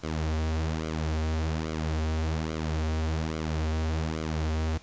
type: tone with flanger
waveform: sawtooth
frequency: 79 Hz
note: D#2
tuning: 27 cents sharp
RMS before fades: -29 dBFS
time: 0.03-4.78 s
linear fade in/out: 10 ms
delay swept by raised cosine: 1.1 to 7 ms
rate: 1.2 Hz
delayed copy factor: -0.75
effects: pink hiss -52 dBFS RMS until 4.82 s + resampled to 16000 Hz